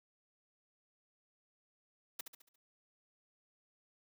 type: noise with echo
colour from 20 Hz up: white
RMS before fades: -41 dBFS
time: 2.19-2.21 s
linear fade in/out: 5 ms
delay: 70 ms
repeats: 5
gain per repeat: -7 dB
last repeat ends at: 2.56 s
effects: high-pass 200 Hz 12 dB/octave